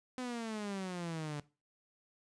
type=exponential sweep; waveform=sawtooth; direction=down; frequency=256.4 to 144.5 Hz; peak=-34 dBFS; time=0.18-1.4 s; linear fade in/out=0 ms; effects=noise-tail reverb RT60 0.3 s tail -19 dB re dry + resampled to 22050 Hz